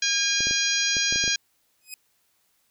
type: harmonic tone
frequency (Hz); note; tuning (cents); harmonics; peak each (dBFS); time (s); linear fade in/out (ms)
814; G#5; -35; 2 / 3 / 4 / 5 / 6 / 7 / 8; -29 / -29 / -29 / -29 / -29 / -29 / -29; 0.02-1.36; 5
type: clicks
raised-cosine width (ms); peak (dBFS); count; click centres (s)
2; -22; 8; 0.406 / 0.47 / 0.51 / 0.968 / 1.125 / 1.159 / 1.24 / 1.278
type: tone with exponential growth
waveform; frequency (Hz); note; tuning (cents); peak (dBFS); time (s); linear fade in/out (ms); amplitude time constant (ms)
10% pulse; 2516; D#7; +19; -23; 1.81-1.94; 1; 28
effects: white hiss -68 dBFS RMS until 2.7 s